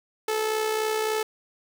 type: tone with amplitude modulation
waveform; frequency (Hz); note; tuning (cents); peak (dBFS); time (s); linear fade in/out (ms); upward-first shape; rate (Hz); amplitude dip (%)
sawtooth; 435.1; A4; -19; -18; 0.28-1.23; 5; sine; 63.5; 45
effects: none